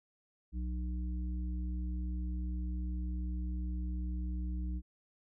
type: harmonic tone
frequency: 61.3 Hz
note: B1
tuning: 12 cents flat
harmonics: 1 / 3 / 5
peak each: -34 / -44 / -48 dBFS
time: 0.52-4.82 s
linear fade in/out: 50 ms
effects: none